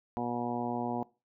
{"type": "harmonic tone", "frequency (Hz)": 120.5, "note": "B2", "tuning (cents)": -42, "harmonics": [1, 2, 3, 4, 5, 6, 7, 8], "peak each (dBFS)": [-44, -35, -40, -42, -44, -37, -40, -41], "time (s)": [0.17, 1.03], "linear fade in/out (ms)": 0, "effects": ["noise-tail reverb RT60 0.3 s tail -21 dB re dry"]}